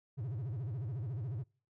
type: tone with vibrato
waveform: triangle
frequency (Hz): 119.6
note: A#2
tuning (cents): +45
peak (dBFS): -34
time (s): 0.17-1.44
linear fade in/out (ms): 20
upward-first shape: sine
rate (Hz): 14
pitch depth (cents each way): 300
effects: noise-tail reverb RT60 0.4 s tail -26 dB re dry